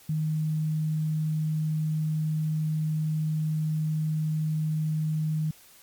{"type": "tone", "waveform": "sine", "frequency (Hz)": 155.56, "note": "D#3", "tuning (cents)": 0, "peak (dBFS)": -24, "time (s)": [0.09, 5.51], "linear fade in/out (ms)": 5, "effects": ["white hiss -54 dBFS RMS until 5.82 s", "MP3 96 kbps"]}